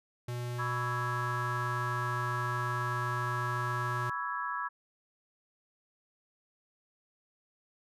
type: tone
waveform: square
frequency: 121.6 Hz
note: B2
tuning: 26 cents flat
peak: -35 dBFS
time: 0.28-4.1 s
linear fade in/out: 5 ms
type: chord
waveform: sine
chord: C# minor seventh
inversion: third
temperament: equal with one note detuned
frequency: 987.8 / 1122.3 / 1318.5 / 1661.2 Hz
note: B5 / C#6 / E6 / G#6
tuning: 0 / +21 / 0 / 0 cents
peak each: -38 dBFS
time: 0.58-4.69 s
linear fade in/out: 20 ms
effects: resampled to 32000 Hz